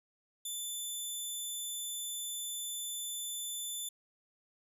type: tone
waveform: 10% pulse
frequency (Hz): 3520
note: A7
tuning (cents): 0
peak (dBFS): -29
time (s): 0.45-3.89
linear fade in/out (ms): 5
effects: resampled to 32000 Hz